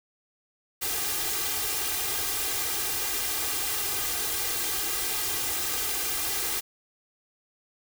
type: noise with comb filter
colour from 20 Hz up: white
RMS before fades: -29 dBFS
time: 0.81-6.61 s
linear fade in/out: 20 ms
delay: 2.5 ms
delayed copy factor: +0.9
effects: none